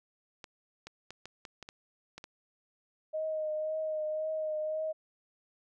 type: clicks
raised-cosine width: 0.2 ms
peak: -27 dBFS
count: 9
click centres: 0.442 / 0.87 / 1.106 / 1.256 / 1.452 / 1.627 / 1.689 / 2.18 / 2.241 s
type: tone with vibrato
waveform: sine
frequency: 622.3 Hz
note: D#5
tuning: in tune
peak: -31 dBFS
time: 3.13-4.93 s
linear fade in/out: 20 ms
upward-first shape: triangle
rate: 1.9 Hz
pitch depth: 26 cents each way
effects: none